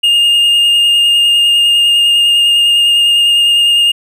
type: tone with vibrato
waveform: triangle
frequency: 2829 Hz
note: F7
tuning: 22 cents sharp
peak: -5 dBFS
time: 0.03-3.92 s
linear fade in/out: 10 ms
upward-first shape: sine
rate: 9.9 Hz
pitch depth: 11 cents each way
effects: none